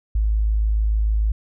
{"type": "tone", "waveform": "sine", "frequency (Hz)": 53.4, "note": "G#1", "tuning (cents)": 49, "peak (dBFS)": -16, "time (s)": [0.15, 1.32], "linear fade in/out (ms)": 5, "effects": []}